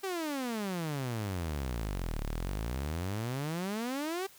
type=exponential two-way sweep; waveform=sawtooth; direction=down then up; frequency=396.9 to 34.65 to 396.9 Hz; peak=-29 dBFS; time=0.03-4.27 s; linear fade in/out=10 ms; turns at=2.23 s; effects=white hiss -57 dBFS RMS until 4.38 s